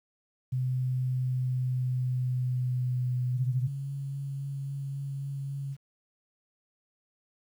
sine tone with pitch glide, 127.9 to 125.2 Hz, C3 to B2, -39 to +24 cents, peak -26 dBFS, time 0.52-3.68 s, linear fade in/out 10 ms, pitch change -37 cents, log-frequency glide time 1.11-3.21 s
sine tone with vibrato, 138.5 Hz, C#3, 1 cent flat, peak -32 dBFS, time 3.33-5.77 s, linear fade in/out 50 ms, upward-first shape sine, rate 3.7 Hz, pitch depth 11 cents each way
effects 10-bit

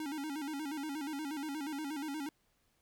square tone with vibrato, 294.1 Hz, D4, 3 cents sharp, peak -38 dBFS, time 0-2.29 s, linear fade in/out 2 ms, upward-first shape square, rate 8.4 Hz, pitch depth 100 cents each way, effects pink hiss -75 dBFS RMS until 2.81 s

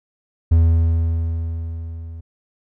triangle tone with level ramp, 82.41 Hz, E2, in tune, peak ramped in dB -7 to -29 dBFS, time 0.51-2.21 s, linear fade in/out 10 ms, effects none

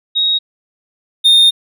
sine / triangle tone pair in turn, 3775 / 3661 Hz, A#7 / A#7, +21 / -32 cents, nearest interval minor second, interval 53 cents, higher first, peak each -11 / -4 dBFS, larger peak second, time 0.15-0.39 / 1.24-1.51 s, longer second, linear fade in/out 20 ms, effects none

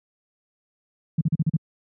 sine tone bursts, 158.7 Hz, D#3, 35 cents sharp, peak -16 dBFS, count 6, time 1.18-1.566 s, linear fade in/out 5 ms, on 31 ms, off 40 ms, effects high-pass 100 Hz 12 dB/octave

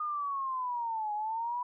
sine linear two-way sweep, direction down then up, 1230 to 830.6 to 990 Hz, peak -31 dBFS, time 0-1.63 s, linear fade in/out 5 ms, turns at 1.13 s, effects none

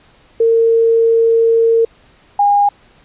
sine tone pair in turn, 456.7 / 813.7 Hz, A#4 / G#5, -36 / -36 cents, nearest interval minor seventh, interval 1000 cents, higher second, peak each -8 dBFS, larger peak neither, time 0.4-1.85 / 2.39-2.69 s, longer first, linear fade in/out 5 ms, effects pink hiss -49 dBFS RMS until 3.04 s + resampled to 8000 Hz

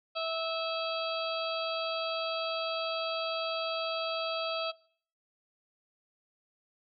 harmonic tone with a mistuned harmonic, 653 Hz, E5, 17 cents flat, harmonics 1 / 2 / 4 / 5 / 6 / 7, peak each -34 / -37 / -40 / -41 / -42 / -42 dBFS, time 0.15-4.72 s, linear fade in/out 20 ms, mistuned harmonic 7, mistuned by +18 cents, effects noise-tail reverb RT60 0.5 s tail -20 dB re dry

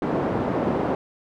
pink band-pass noise, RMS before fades -24 dBFS, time 0.02-0.95 s, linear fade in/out 2 ms, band 180 to 770 Hz, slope 12 dB/octave, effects none

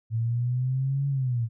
sine linear two-way sweep, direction up then down, 111.5 to 140.9 to 111.5 Hz, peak -23 dBFS, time 0.1-1.49 s, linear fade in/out 50 ms, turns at 1.08 s, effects none

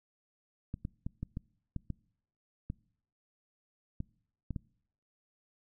clicks, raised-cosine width 5 ms, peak -24 dBFS, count 11, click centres 0.741 / 0.851 / 1.065 / 1.23 / 1.371 / 1.763 / 1.903 / 2.701 / 4.004 / 4.507 / 4.562 s, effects noise-tail reverb RT60 0.7 s tail -25 dB re dry

